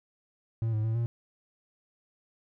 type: tone with pitch steps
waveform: triangle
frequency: 113.3 / 108.2 / 111.8 / 117.2 Hz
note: A#2 / A2 / A2 / A#2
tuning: -49 / -29 / +28 / +10 cents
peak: -24 dBFS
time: 0.62-1.06 s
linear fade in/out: 0 ms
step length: 110 ms
effects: none